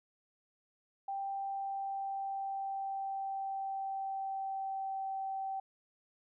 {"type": "tone with pitch glide", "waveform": "sine", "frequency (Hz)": [786, 773.8], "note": ["G5", "G5"], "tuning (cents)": [4, -23], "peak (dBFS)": -35, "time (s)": [1.08, 5.6], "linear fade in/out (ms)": 5, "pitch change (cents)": -27, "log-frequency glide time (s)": [1.31, 5.07], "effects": []}